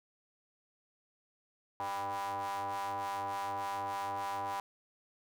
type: ring-modulated tone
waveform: 45% pulse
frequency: 98.7 Hz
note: G2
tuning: 12 cents sharp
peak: -32 dBFS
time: 1.8-4.6 s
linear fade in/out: 0 ms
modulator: 890 Hz
effects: none